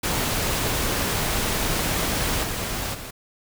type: noise with level steps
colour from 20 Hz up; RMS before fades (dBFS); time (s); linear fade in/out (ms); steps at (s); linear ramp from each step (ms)
pink; -24 / -28 / -36; 0.03-3.11; 10; 2.42 / 2.93; 20
effects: none